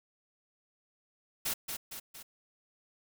white noise with echo, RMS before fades -33 dBFS, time 1.45-1.54 s, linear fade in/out 10 ms, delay 230 ms, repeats 3, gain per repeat -5 dB, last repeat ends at 2.23 s, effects none

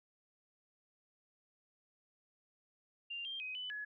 sine tone with pitch steps, 2790 / 3182 / 2518 / 3001 / 1693 Hz, F7 / G7 / D#7 / F#7 / G#6, -2 / +25 / +20 / +24 / +33 cents, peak -40 dBFS, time 3.1-3.85 s, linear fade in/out 10 ms, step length 150 ms, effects none

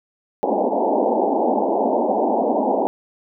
white band-pass noise, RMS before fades -19 dBFS, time 0.43-2.87 s, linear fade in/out 0 ms, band 210 to 900 Hz, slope 96 dB/octave, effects none

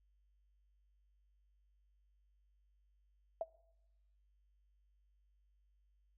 sine tone with exponential decay, 658 Hz, E5, 3 cents flat, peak -31 dBFS, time 3.41-3.48 s, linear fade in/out 2 ms, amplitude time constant 15 ms, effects noise-tail reverb RT60 0.9 s tail -21 dB re dry + added 50 Hz sine -70 dBFS peak until 6.17 s

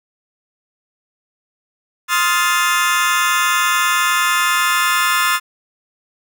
30% pulse chord, F dominant seventh, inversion second, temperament just, 1047.7 / 1257.2 / 1396.9 / 1746.1 Hz, C6 / Eb6 / F6 / A6, +2 / +18 / 0 / -14 cents, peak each -17 dBFS, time 2.08-5.4 s, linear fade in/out 50 ms, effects none

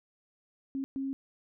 sine tone bursts at uneven times, 270.4 Hz, C#4, 43 cents flat, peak -31 dBFS, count 2, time 0.75-0.84 / 0.96-1.13 s, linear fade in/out 0 ms, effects none

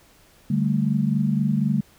sine chord, D suspended fourth, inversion none, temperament equal, 146.83 / 196 / 220 Hz, D3 / G3 / A3, 0 / 0 / 0 cents, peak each -23 dBFS, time 0.5-1.81 s, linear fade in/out 5 ms, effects pink hiss -55 dBFS RMS until 1.98 s

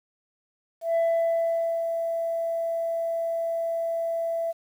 sine tone with ADSR envelope, 666 Hz, E5, 18 cents sharp, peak -17 dBFS, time 0.81-4.53 s, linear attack 150 ms, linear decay 870 ms, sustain -7 dB, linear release 26 ms, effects tanh soft clip ceiling -19 dBFS + 9-bit

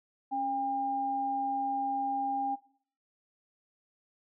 sine tone pair together, 275.3 / 802.4 Hz, C#4 / G5, -12 / +40 cents, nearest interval octave + perfect fifth, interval 1852 cents, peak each -38 / -30 dBFS, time 0.31-2.56 s, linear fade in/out 20 ms, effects noise-tail reverb RT60 0.5 s tail -17 dB re dry

